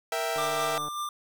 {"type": "chord", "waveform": "sawtooth", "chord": "E diminished", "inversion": "second", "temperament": "equal", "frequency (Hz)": [466.2, 659.3, 784], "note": ["Bb4", "E5", "G5"], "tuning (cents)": [0, 0, 0], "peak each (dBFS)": [-30, -26, -30], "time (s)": [0.12, 0.78], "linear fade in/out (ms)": 2}
{"type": "click train", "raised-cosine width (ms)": 1, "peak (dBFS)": -28, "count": 79, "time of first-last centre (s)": [0.36, 0.883], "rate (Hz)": 149}
{"type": "tone with tremolo", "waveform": "square", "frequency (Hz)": 1189, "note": "D6", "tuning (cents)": 21, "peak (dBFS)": -30, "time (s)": [0.38, 1.09], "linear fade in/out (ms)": 2, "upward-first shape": "sine", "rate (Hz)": 5.1, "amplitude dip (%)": 40}
{"effects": []}